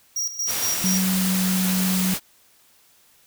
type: tone with tremolo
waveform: square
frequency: 5690 Hz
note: F8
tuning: 31 cents sharp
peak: -23 dBFS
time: 0.16-1.03 s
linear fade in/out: 5 ms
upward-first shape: square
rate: 4.3 Hz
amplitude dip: 70%
type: noise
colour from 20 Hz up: white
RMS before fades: -26 dBFS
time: 0.46-2.2 s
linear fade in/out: 50 ms
type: tone with pitch glide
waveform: sine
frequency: 187.4 to 186.21 Hz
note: F#3 to F#3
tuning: +22 to +11 cents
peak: -20 dBFS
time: 0.84-2.14 s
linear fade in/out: 0 ms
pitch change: -11 cents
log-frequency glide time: 1.17-1.34 s
effects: white hiss -57 dBFS RMS until 3.26 s